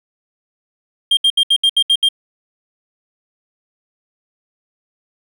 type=tone bursts; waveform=triangle; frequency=3202 Hz; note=G7; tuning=36 cents sharp; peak=-8 dBFS; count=8; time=1.11-2.088 s; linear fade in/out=5 ms; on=61 ms; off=70 ms; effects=none